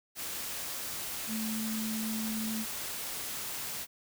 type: tone in noise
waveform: sine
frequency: 220 Hz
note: A3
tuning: in tune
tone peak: -33 dBFS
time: 1.27-2.66 s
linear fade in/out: 50 ms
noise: white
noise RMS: -38 dBFS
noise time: 0.15-3.87 s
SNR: +2 dB
effects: none